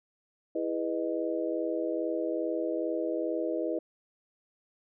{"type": "chord", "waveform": "sine", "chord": "E major seventh", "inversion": "none", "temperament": "just", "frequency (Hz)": [329.6, 412, 494.4, 618.1], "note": ["E4", "G#4", "B4", "D#5"], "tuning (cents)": [0, -14, 2, -12], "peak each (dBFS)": [-32, -37, -34, -34], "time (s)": [0.55, 3.79], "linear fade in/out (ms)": 5, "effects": []}